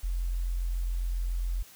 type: tone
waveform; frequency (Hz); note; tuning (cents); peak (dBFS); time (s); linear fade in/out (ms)
sine; 43.65; F1; 0; -27; 0.03-1.63; 10
effects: white hiss -53 dBFS RMS until 1.75 s